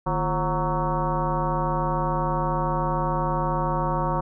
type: tone with frequency modulation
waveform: sine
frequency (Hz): 539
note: C#5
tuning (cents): -49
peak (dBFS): -21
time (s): 0.06-4.21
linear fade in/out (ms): 10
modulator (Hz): 193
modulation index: 3.2
effects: none